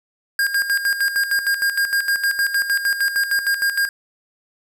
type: tone with tremolo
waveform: square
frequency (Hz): 1614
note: G#6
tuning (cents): -50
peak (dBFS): -16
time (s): 0.39-3.89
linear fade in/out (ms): 2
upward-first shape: square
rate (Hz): 6.5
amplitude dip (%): 65
effects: 9-bit